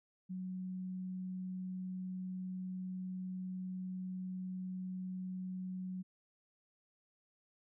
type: tone with vibrato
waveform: sine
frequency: 185 Hz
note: F#3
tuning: in tune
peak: -39 dBFS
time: 0.29-6.03 s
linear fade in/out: 20 ms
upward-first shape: square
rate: 20 Hz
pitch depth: 9 cents each way
effects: none